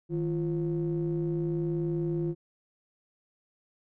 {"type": "ring-modulated tone", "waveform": "triangle", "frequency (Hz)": 93.8, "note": "F#2", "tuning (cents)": 24, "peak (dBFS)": -22, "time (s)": [0.09, 2.35], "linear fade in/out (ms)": 50, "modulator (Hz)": 251, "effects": []}